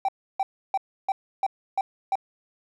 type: tone bursts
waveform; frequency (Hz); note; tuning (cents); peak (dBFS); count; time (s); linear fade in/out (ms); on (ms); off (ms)
triangle; 777; G5; -16; -18; 7; 0.05-2.155; 2; 35; 310
effects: tanh soft clip ceiling -14 dBFS